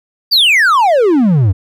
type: exponential sweep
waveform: triangle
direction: down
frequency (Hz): 4826 to 87.31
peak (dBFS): -5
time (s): 0.31-1.53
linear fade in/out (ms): 20
effects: none